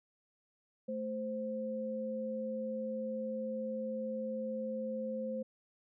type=tone pair together; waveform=sine; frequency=220 / 522.2 Hz; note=A3 / C5; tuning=0 / -3 cents; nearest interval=octave + minor third; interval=1497 cents; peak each=-39 / -37 dBFS; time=0.88-5.43 s; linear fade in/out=10 ms; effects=none